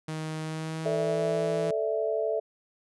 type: tone with pitch glide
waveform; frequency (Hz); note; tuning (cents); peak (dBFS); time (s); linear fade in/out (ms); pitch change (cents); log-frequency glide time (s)
sawtooth; 157.1 to 164.53; D#3 to E3; +17 to -3; -28; 0.08-1.71; 5; +80; 0.41-1.35
type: chord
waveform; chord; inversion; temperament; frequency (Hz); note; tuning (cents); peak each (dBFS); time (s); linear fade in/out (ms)
sine; A suspended fourth; none; equal; 440 / 587.3 / 659.3; A4 / D5 / E5; 0 / 0 / 0; -29 / -32 / -29; 0.85-2.4; 10
effects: resampled to 24000 Hz